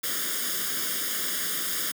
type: noise with comb filter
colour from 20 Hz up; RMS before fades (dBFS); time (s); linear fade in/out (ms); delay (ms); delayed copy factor
white; -29; 0.03-1.92; 10; 0.59; +0.85
effects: high-pass 200 Hz 12 dB/octave